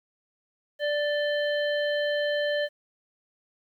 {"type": "harmonic tone with a mistuned harmonic", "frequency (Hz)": 587.3, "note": "D5", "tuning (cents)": 0, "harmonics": [1, 3, 5, 7], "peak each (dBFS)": [-25, -31, -35, -43], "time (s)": [0.79, 2.69], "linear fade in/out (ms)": 50, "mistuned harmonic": 5, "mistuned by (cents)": 86, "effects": ["10-bit"]}